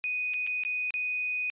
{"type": "tone with dropouts", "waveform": "sine", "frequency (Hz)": 2489, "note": "D#7", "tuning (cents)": 0, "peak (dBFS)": -28, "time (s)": [0.04, 1.5], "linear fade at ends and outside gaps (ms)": 0, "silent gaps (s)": [[0.336, 0.341], [0.466, 0.473], [0.636, 0.65], [0.906, 0.94]], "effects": ["resampled to 8000 Hz"]}